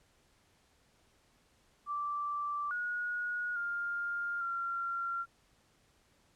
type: tone with pitch steps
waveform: sine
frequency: 1169 / 1449 / 1404 / 1376 Hz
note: D6 / F#6 / F6 / F6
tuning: -8 / -37 / +9 / -26 cents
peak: -33 dBFS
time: 1.86-5.26 s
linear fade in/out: 50 ms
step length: 850 ms
effects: pink hiss -69 dBFS RMS until 6.35 s + low-pass 10000 Hz 12 dB/octave